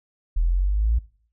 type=exponential sweep; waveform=sine; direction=up; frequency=39.5 to 59.1 Hz; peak=-17 dBFS; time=0.36-0.99 s; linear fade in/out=10 ms; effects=noise-tail reverb RT60 0.5 s tail -19 dB re dry